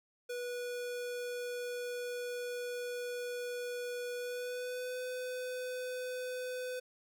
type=tone with pitch glide; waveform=square; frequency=488.7 to 503.6 Hz; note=B4 to B4; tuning=-18 to +34 cents; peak=-38 dBFS; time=0.29-6.8 s; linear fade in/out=10 ms; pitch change=+52 cents; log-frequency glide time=4.15-5.01 s; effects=none

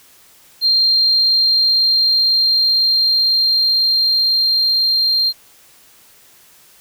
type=tone with level ramp; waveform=triangle; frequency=4186 Hz; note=C8; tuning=in tune; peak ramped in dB=-7 to -10 dBFS; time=0.61-5.33 s; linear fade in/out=50 ms; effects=tanh soft clip ceiling -9 dBFS + white hiss -48 dBFS RMS until 6.8 s

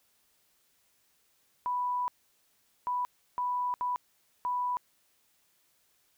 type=tone bursts at uneven times; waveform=sine; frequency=987.8 Hz; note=B5; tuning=in tune; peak=-28 dBFS; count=5; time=1.66-2.08 / 2.87-3.05 / 3.38-3.74 / 3.81-3.96 / 4.45-4.77 s; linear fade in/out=0 ms; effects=white hiss -70 dBFS RMS until 6.17 s

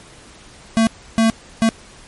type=tone bursts at uneven times; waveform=square; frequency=224.7 Hz; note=A3; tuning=37 cents sharp; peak=-12 dBFS; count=3; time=0.77-0.87 / 1.18-1.3 / 1.62-1.69 s; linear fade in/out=0 ms; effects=pink hiss -43 dBFS RMS until 2.07 s + MP3 48 kbps

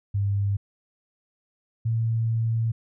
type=tone pair in turn; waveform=sine; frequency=100.2 / 113.68 Hz; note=G2 / A#2; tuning=+38 / -43 cents; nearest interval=major second; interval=219 cents; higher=second; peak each=-21 dBFS; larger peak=neither; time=0.14-0.57 / 1.85-2.72 s; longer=second; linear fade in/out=10 ms; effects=none

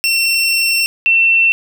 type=tone pair in turn; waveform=25% pulse / sine; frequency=2711 / 2695 Hz; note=E7 / E7; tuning=+48 / +38 cents; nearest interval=unison; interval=10 cents; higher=first; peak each=-8 dBFS; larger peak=neither; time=0.04-0.86 / 1.06-1.52 s; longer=first; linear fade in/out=0 ms; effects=none

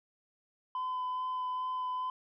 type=tone with vibrato; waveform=sine; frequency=1013 Hz; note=B5; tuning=44 cents sharp; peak=-30 dBFS; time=0.75-2.1 s; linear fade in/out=2 ms; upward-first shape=sine; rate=2.4 Hz; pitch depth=10 cents each way; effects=tanh soft clip ceiling -31 dBFS

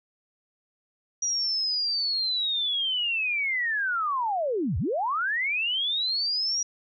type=linear two-way sweep; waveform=sine; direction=down then up; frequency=5790 to 65.41 to 5790 Hz; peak=-24 dBFS; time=1.22-6.63 s; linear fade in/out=5 ms; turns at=4.78 s; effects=none

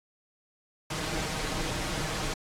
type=noise with comb filter; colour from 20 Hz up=pink; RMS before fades=-32 dBFS; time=0.9-2.34 s; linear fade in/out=5 ms; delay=6.4 ms; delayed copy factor=+0.55; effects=low-pass 8000 Hz 12 dB/octave + AAC 64 kbps

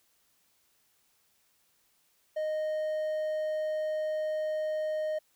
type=tone; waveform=triangle; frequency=619 Hz; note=D#5; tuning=9 cents flat; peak=-27 dBFS; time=2.36-5.19 s; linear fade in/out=10 ms; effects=white hiss -70 dBFS RMS until 5.35 s

